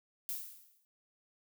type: noise with exponential decay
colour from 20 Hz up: violet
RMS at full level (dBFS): -36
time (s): 0.29-0.85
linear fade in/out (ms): 0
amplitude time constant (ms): 120
effects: none